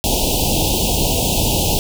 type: band-stop noise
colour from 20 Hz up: pink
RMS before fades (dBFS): -17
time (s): 0.04-1.79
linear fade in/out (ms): 0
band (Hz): 920 to 2600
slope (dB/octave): 96
effects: none